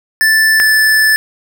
square tone pair in turn, 1760 / 1747.8 Hz, A6 / A6, 0 / -12 cents, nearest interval unison, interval 12 cents, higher first, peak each -8 dBFS, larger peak neither, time 0.21-0.6 / 0.6-1.16 s, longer second, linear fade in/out 0 ms, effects none

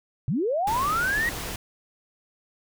sine linear sweep, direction up, 110 to 1930 Hz, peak -22 dBFS, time 0.28-1.29 s, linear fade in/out 0 ms
pink noise, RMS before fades -33 dBFS, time 0.67-1.56 s, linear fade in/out 2 ms
effects none

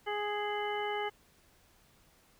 harmonic tone with a mistuned harmonic, 415.3 Hz, G#4, in tune, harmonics 1 / 2 / 3 / 4 / 5 / 7, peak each -36 / -36 / -43 / -44 / -41 / -44 dBFS, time 0.06-1.1 s, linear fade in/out 20 ms, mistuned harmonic 7, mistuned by +48 cents, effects pink hiss -65 dBFS RMS until 2.39 s

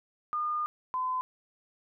sine tone pair in turn, 1216 / 1019.6 Hz, D#6 / C6, -40 / -45 cents, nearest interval minor third, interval 305 cents, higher first, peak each -28 dBFS, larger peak neither, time 0.33-0.66 / 0.94-1.21 s, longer first, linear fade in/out 0 ms, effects none

